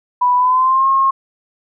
sine tone with pitch glide, 987.8 to 1077.2 Hz, B5 to C#6, 0 to -50 cents, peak -10 dBFS, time 0.21-1.11 s, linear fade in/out 10 ms, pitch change +150 cents, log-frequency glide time 0.36-0.87 s, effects none

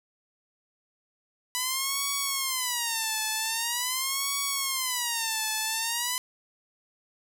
5% pulse tone with vibrato, 987.8 Hz, B5, in tune, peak -15 dBFS, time 1.55-6.18 s, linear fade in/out 0 ms, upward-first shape sine, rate 0.44 Hz, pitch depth 220 cents each way, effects none

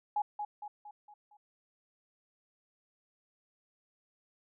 sine tone with echo, 834 Hz, G#5, 7 cents sharp, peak -28 dBFS, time 0.16-0.22 s, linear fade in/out 5 ms, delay 230 ms, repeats 5, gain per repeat -6 dB, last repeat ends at 1.37 s, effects none

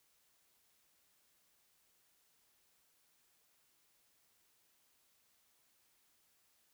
silence, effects white hiss -74 dBFS RMS until 6.73 s

